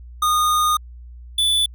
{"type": "tone pair in turn", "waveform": "square", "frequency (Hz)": [1229, 3476], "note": ["D#6", "A7"], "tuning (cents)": [-22, -22], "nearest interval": "octave + tritone", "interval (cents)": 1800, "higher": "second", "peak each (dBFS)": -16, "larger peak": "neither", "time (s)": [[0.22, 0.77], [1.38, 1.66]], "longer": "first", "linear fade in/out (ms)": 5, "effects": ["added 60 Hz sine -36 dBFS peak until 1.74 s"]}